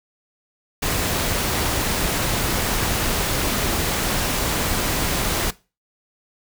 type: noise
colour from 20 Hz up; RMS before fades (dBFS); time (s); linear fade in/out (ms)
pink; -22; 0.82-5.51; 10
effects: noise-tail reverb RT60 0.3 s tail -20 dB re dry